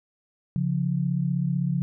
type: tone pair together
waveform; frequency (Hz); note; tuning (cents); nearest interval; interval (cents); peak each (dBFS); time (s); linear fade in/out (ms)
sine; 139.3 / 175.15; C#3 / F3; +9 / +5; major third; 396; -25; 0.56-1.82; 0
effects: none